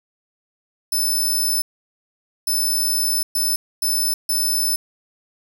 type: tone bursts at uneven times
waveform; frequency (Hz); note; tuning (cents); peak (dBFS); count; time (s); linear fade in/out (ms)
10% pulse; 5274; E8; 0; -12; 5; 0.92-1.62 / 2.47-3.23 / 3.35-3.56 / 3.82-4.14 / 4.29-4.76; 5
effects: none